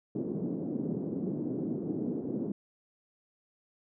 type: band-pass noise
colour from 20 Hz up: white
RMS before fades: -34 dBFS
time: 0.15-2.52 s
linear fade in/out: 5 ms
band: 160 to 340 Hz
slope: 24 dB/octave
effects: none